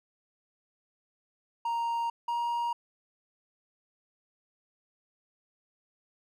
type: tone pair in turn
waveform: triangle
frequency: 932.3 / 944.8 Hz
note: A#5 / A#5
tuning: 0 / +23 cents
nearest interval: unison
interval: 23 cents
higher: second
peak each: -26 dBFS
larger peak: neither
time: 1.65-2.1 / 2.28-2.73 s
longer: neither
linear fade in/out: 5 ms
effects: none